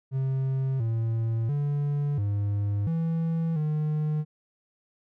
triangle tone with pitch steps, 133.2 / 113.6 / 144.5 / 101.9 / 164.4 / 152.5 Hz, C3 / A#2 / D3 / G#2 / E3 / D#3, +31 / -44 / -28 / -32 / -4 / -34 cents, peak -22 dBFS, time 0.11-4.25 s, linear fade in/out 50 ms, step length 690 ms, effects none

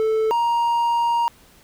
triangle tone pair in turn, 439.3 / 938.9 Hz, A4 / A#5, -3 / +12 cents, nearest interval octave + minor second, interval 1315 cents, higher second, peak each -15 dBFS, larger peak neither, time 0-0.31 / 0.31-1.28 s, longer second, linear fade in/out 0 ms, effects pink hiss -52 dBFS RMS until 1.63 s

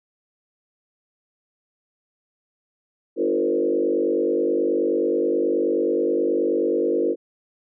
sine tone with frequency modulation, 405.9 Hz, G#4, 40 cents flat, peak -18 dBFS, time 3.16-7.16 s, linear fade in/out 50 ms, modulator 49.4 Hz, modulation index 2.2, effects none

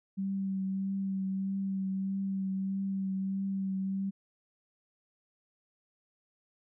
sine tone with vibrato, 193.1 Hz, G3, 26 cents flat, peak -30 dBFS, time 0.17-4.11 s, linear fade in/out 20 ms, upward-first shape triangle, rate 1.6 Hz, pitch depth 22 cents each way, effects none

